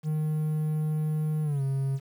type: tone with pitch glide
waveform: triangle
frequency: 154.2 to 135.8 Hz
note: D#3 to C#3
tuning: -15 to -35 cents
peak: -23 dBFS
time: 0.03-2 s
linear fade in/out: 50 ms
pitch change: -220 cents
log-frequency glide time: 1.43-1.62 s
effects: 9-bit